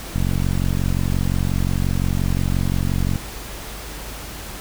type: click train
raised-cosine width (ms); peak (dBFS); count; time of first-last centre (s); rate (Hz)
5; -9; 138; 0.16-3.158; 45.7
effects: added 50 Hz sine -36 dBFS peak until 4.6 s + pink hiss -34 dBFS RMS until 4.6 s